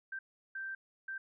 sine tone bursts at uneven times, 1566 Hz, G6, 2 cents flat, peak -38 dBFS, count 3, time 0.12-0.19 / 0.55-0.75 / 1.08-1.18 s, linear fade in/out 5 ms, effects none

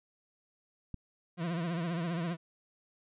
click, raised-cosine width 5 ms, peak -27 dBFS, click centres 0.943 s
40% pulse tone with vibrato, 169.4 Hz, E3, 48 cents sharp, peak -31 dBFS, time 1.37-2.37 s, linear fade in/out 50 ms, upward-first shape triangle, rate 15 Hz, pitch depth 110 cents each way
effects resampled to 8000 Hz

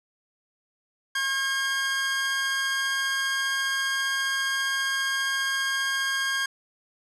sawtooth tone pair together, 1082.3 / 1616 Hz, C#6 / G#6, -42 / -48 cents, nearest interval perfect fifth, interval 694 cents, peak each -30 / -21 dBFS, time 1.15-6.46 s, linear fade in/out 5 ms, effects low-pass 9000 Hz 12 dB/octave

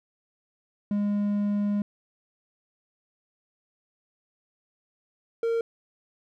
triangle tone pair in turn, 205 / 460.2 Hz, G#3 / A#4, -22 / -22 cents, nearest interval octave + major second, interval 1400 cents, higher second, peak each -21 dBFS, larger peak neither, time 0.91-1.82 / 5.43-5.61 s, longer first, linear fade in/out 2 ms, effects none

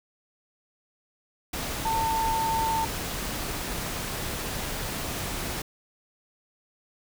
sine tone in noise, 898 Hz, A5, 35 cents sharp, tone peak -24 dBFS, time 1.85-2.85 s, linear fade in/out 5 ms, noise pink, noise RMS -32 dBFS, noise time 1.53-5.62 s, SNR +5 dB, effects none

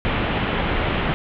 pink low-pass noise, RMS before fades -22 dBFS, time 0.05-1.14 s, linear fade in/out 0 ms, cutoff 3300 Hz, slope 48 dB/octave, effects none

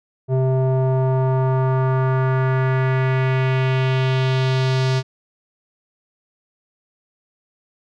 square tone with low-pass filter sweep, 130.81 Hz, C3, in tune, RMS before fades -18 dBFS, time 0.28-5.03 s, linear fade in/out 50 ms, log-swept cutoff 560 to 5000 Hz, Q 1.8, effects none

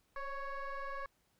sine tone with frequency modulation, 562 Hz, C#5, 24 cents sharp, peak -36 dBFS, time 0.16-1.06 s, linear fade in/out 2 ms, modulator 552 Hz, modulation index 2, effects tanh soft clip ceiling -37 dBFS + pink hiss -75 dBFS RMS until 1.39 s

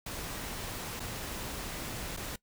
pink noise with dropouts, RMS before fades -39 dBFS, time 0.06-2.36 s, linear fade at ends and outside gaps 5 ms, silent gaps 0.997-1.001 / 2.166-2.172 s, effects noise-tail reverb RT60 0.1 s tail -21 dB re dry

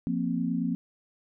sine chord, F suspended fourth, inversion none, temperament just, 174.61 / 232.8 / 261.9 Hz, F3 / Bb3 / C4, 0 / -2 / +2 cents, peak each -30 dBFS, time 0.07-0.75 s, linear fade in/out 0 ms, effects none

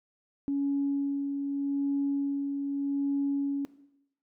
sine tone with tremolo, 280.2 Hz, C#4, 19 cents sharp, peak -24 dBFS, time 0.48-3.65 s, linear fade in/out 0 ms, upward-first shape sine, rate 0.83 Hz, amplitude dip 40%, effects noise-tail reverb RT60 0.8 s tail -17 dB re dry + tanh soft clip ceiling -20 dBFS

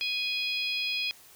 harmonic tone, 830 Hz, G#5, 1 cent flat, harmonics 3 / 4 / 5 / 6, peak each -31 / -33 / -37 / -36 dBFS, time 0.01-1.11 s, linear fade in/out 0 ms, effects white hiss -54 dBFS RMS until 1.35 s

